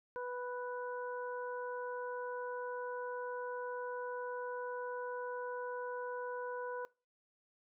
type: harmonic tone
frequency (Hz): 493.9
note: B4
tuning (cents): 0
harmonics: 1 / 2 / 3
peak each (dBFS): -40 / -44 / -47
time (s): 0.16-6.85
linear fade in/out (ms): 0
effects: noise-tail reverb RT60 0.3 s tail -22 dB re dry